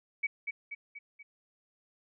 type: tone with echo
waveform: sine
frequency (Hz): 2271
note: C#7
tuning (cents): +41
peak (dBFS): -27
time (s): 0.23-0.27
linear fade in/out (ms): 10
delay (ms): 240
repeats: 4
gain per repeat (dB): -5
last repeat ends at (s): 1.23
effects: none